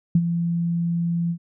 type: tone with ADSR envelope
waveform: sine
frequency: 170 Hz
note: F3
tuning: 46 cents flat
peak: -11 dBFS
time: 0.15-1.38 s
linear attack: 4 ms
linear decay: 51 ms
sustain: -9 dB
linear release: 77 ms
effects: none